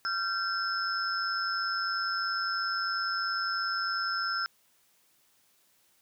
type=tone cluster; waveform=sine; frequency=1375 / 1558 / 5230 Hz; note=F6 / G6 / E8; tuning=-27 / -11 / -15 cents; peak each=-31 / -34 / -34 dBFS; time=0.05-4.46 s; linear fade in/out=0 ms; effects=white hiss -67 dBFS RMS until 6.01 s + high-pass 80 Hz 12 dB/octave